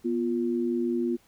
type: tone pair together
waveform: sine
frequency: 243.4 / 349.2 Hz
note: B3 / F4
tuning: -25 / 0 cents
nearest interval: tritone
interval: 625 cents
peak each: -27 dBFS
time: 0.04-1.17 s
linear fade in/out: 20 ms
effects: pink hiss -62 dBFS RMS until 1.27 s